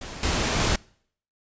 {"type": "noise with level steps", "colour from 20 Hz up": "pink", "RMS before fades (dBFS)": [-37, -24, -22], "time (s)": [0.01, 0.76], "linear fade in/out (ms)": 5, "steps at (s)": [0.23, 0.6], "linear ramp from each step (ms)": 2, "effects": ["noise-tail reverb RT60 0.6 s tail -25 dB re dry", "resampled to 16000 Hz"]}